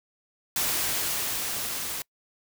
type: noise with level ramp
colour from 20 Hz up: white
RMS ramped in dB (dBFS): -26 to -33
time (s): 0.56-2.02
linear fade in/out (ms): 2
effects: noise-tail reverb RT60 0.1 s tail -26 dB re dry